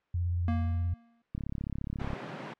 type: tone with vibrato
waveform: sine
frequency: 87.31 Hz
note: F2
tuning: in tune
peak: -27 dBFS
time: 0.14-0.94 s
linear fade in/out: 5 ms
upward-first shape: square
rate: 17 Hz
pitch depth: 23 cents each way
type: tone with exponential decay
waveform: square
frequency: 233.1 Hz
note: A#3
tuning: in tune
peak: -29 dBFS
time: 0.48-1.22 s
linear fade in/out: 2 ms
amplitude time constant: 160 ms
type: click train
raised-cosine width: 5 ms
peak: -23 dBFS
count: 28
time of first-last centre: 1.35-2.133 s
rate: 34.5 Hz
type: high-pass noise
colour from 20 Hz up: pink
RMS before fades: -39 dBFS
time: 1.99-2.54 s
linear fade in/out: 10 ms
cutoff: 120 Hz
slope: 96 dB/octave
effects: white hiss -74 dBFS RMS until 2.59 s + low-pass 2000 Hz 12 dB/octave